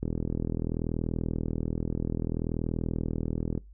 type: click train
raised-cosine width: 3 ms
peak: -17 dBFS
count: 145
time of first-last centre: 0.03-3.577 s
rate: 40.6 Hz
effects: noise-tail reverb RT60 0.2 s tail -22 dB re dry + added 50 Hz sine -47 dBFS peak until 3.73 s